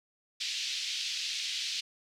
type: band-pass noise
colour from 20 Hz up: white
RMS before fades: -35 dBFS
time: 0.4-1.81 s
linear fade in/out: 10 ms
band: 2600 to 5100 Hz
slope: 24 dB/octave
effects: none